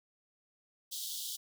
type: high-pass noise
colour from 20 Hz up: pink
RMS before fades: -40 dBFS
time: 0.91-1.37 s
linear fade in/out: 20 ms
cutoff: 3100 Hz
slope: 96 dB/octave
effects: none